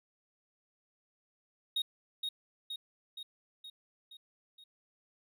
triangle tone with echo, 3743 Hz, A#7, 6 cents sharp, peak -28 dBFS, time 1.76-1.82 s, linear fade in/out 5 ms, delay 470 ms, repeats 6, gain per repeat -4 dB, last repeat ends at 4.64 s, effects none

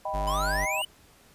sine chord, Eb augmented, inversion none, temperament equal, 622.3 / 784 / 987.8 Hz, Eb5 / G5 / B5, 0 / 0 / 0 cents, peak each -33 dBFS, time 0.05-0.82 s, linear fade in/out 5 ms
square tone, 50.5 Hz, G#1, 48 cents flat, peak -30 dBFS, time 0.13-0.66 s, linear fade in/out 20 ms
square exponential sweep, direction up, 987.8 to 3032 Hz, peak -29 dBFS, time 0.27-0.85 s, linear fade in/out 5 ms
effects pink hiss -57 dBFS RMS until 1.34 s + resampled to 32000 Hz

